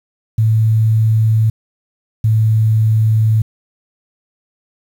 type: tone pair in turn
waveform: sine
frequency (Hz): 110.6 / 109.9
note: A2 / A2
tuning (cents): +9 / -2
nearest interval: unison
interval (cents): 11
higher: first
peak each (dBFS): -9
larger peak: neither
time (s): 0.38-1.5 / 2.24-3.42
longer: second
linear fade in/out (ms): 5
effects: 7-bit